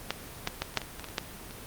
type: clicks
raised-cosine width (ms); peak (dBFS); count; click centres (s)
0.2; -10 / -10 / -11 / -27 / -7 / -19 / -22 / -20 / -24 / -10 / -25; 11; 0.106 / 0.474 / 0.62 / 0.741 / 0.773 / 0.817 / 0.996 / 1.043 / 1.087 / 1.182 / 1.509
effects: pink hiss -44 dBFS RMS until 1.66 s + Opus 24 kbps